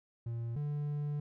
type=tone pair in turn; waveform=triangle; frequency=116.54 / 146.83 Hz; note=A#2 / D3; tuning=0 / 0 cents; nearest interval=major third; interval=400 cents; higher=second; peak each=-33 / -31 dBFS; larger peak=second; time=0.26-0.56 / 0.56-1.2 s; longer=second; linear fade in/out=5 ms; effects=none

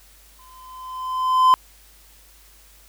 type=tone with exponential growth; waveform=triangle; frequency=1026 Hz; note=C6; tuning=34 cents flat; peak=-7 dBFS; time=0.39-1.54 s; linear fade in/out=0 ms; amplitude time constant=250 ms; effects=added 50 Hz sine -52 dBFS peak until 2.88 s + white hiss -52 dBFS RMS until 2.88 s

